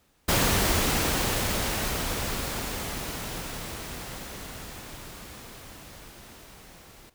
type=noise with level ramp; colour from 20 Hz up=pink; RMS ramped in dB=-22 to -51 dBFS; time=0.28-7.1 s; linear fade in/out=10 ms; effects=pink hiss -66 dBFS RMS until 7.14 s